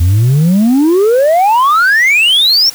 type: exponential sweep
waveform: sine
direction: up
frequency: 81.7 to 5650 Hz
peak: -3 dBFS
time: 0-2.7 s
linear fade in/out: 10 ms
effects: tanh soft clip ceiling -5 dBFS + white hiss -31 dBFS RMS until 2.74 s